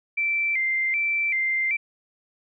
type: tone with vibrato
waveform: sine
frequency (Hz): 2210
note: C#7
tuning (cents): -6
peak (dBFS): -21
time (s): 0.17-1.77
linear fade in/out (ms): 10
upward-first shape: square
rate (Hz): 1.3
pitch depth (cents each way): 96
effects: none